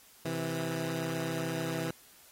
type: tone pair together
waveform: 15% pulse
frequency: 130 / 163.79 Hz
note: C3 / E3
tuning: -11 / -11 cents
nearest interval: major third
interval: 400 cents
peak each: -31 / -27 dBFS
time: 0.25-1.91 s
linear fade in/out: 5 ms
effects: white hiss -58 dBFS RMS until 2.31 s + AAC 48 kbps